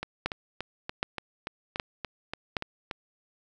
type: two click trains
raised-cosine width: 0.3 ms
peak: -17 / -11 dBFS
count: 11 / 4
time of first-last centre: 0.03-2.912 / 0.26-2.568 s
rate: 3.47 / 1.3 Hz
effects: none